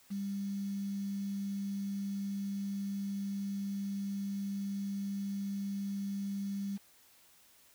sine tone with quantisation, 198.6 Hz, G3, 23 cents sharp, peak -34 dBFS, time 0.1-6.78 s, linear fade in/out 20 ms, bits 9, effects white hiss -63 dBFS RMS until 7.74 s

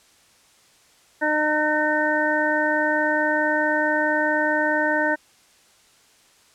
harmonic tone, 304.1 Hz, D#4, 40 cents flat, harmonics 1 / 2 / 3 / 5 / 6, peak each -26 / -24 / -26 / -24 / -25 dBFS, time 1.21-5.16 s, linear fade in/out 20 ms, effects white hiss -56 dBFS RMS until 6.54 s + low-pass 9000 Hz 12 dB/octave

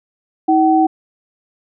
sine tone pair together, 319.5 / 759.9 Hz, D#4 / F#5, +46 / +46 cents, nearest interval octave + minor third, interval 1500 cents, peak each -12 dBFS, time 0.48-0.87 s, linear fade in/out 10 ms, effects none

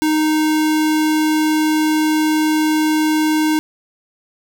square tone, 309.8 Hz, D#4, 7 cents flat, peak -14 dBFS, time 0.02-3.59 s, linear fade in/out 0 ms, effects none

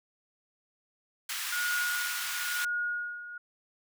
pink high-pass noise, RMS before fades -35 dBFS, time 1.29-2.65 s, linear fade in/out 5 ms, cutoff 1300 Hz, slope 24 dB/octave
sine tone with tremolo, 1440 Hz, F#6, 47 cents flat, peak -28 dBFS, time 1.52-3.38 s, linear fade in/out 5 ms, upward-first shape sine, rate 1 Hz, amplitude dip 75%
effects none

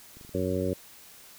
clicks, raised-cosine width 3 ms, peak -36 dBFS, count 11, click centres 0.17 / 0.212 / 0.249 / 0.293 / 0.395 / 0.432 / 0.507 / 0.559 / 0.61 / 0.652 / 0.689 s
harmonic tone, 92.5 Hz, F#2, in tune, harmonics 1 / 2 / 3 / 4 / 5 / 6, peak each -33 / -33 / -33 / -33 / -33 / -33 dBFS, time 0.34-0.74 s, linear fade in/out 10 ms
effects white hiss -51 dBFS RMS until 1.38 s

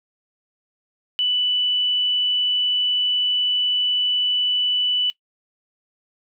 sine tone, 2976 Hz, F#7, 9 cents sharp, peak -18 dBFS, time 1.19-5.1 s, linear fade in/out 0 ms, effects noise-tail reverb RT60 0.1 s tail -19 dB re dry

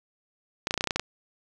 clicks, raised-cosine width 0.2 ms, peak -9 dBFS, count 10, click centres 0.671 / 0.709 / 0.741 / 0.777 / 0.809 / 0.841 / 0.873 / 0.908 / 0.96 / 0.996 s, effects none

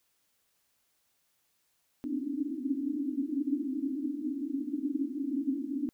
white band-pass noise, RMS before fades -33 dBFS, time 2.04-5.89 s, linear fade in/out 0 ms, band 260 to 300 Hz, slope 96 dB/octave, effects white hiss -74 dBFS RMS until 5.93 s

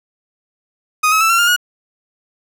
30% pulse tone with pitch steps, 1246 / 1284 / 1323.1 / 1363.5 / 1405.1 / 1447.9 Hz, D#6 / E6 / E6 / F6 / F6 / F#6, +2 / -46 / +6 / -42 / +10 / -38 cents, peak -8 dBFS, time 1.03-1.564 s, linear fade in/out 10 ms, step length 89 ms, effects none

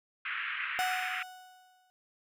pink band-pass noise, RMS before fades -36 dBFS, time 0.25-1.23 s, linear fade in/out 5 ms, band 1300 to 2800 Hz, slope 48 dB/octave
35% pulse tone with exponential decay, 739 Hz, F#5, 2 cents flat, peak -26 dBFS, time 0.79-1.9 s, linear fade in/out 0 ms, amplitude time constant 240 ms
effects none

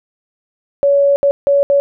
sine tone bursts at uneven times, 563 Hz, C#5, 27 cents sharp, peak -8 dBFS, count 4, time 0.83-1.16 / 1.23-1.31 / 1.47-1.63 / 1.7-1.8 s, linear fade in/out 0 ms, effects none

